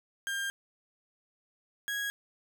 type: tone pair in turn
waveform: 35% pulse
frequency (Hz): 1600 / 1650.7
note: G6 / G#6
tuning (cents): +35 / -11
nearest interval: minor second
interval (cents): 54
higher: second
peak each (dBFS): -30 / -30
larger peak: neither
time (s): 0.27-0.5 / 1.88-2.1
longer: first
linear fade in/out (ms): 0
effects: none